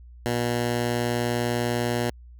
10% pulse tone, 120 Hz, B2, 49 cents flat, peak -15 dBFS, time 0.26-2.1 s, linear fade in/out 0 ms, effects added 60 Hz sine -43 dBFS peak until 2.39 s

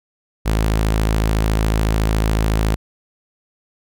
sawtooth tone, 53.9 Hz, A1, 35 cents flat, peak -11 dBFS, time 0.45-2.76 s, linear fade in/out 20 ms, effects none

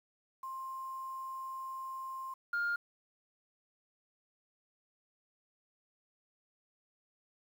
sine tone pair in turn, 1056 / 1409.6 Hz, C6 / F6, +16 / +16 cents, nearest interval perfect fourth, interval 500 cents, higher second, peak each -39 / -29 dBFS, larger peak second, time 0.43-2.34 / 2.53-2.76 s, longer first, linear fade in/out 5 ms, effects tanh soft clip ceiling -28 dBFS + 10-bit

